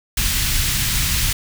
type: band-stop noise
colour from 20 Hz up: pink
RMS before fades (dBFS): -19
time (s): 0.17-1.33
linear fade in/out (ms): 5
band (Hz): 120 to 2200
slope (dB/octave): 12
effects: none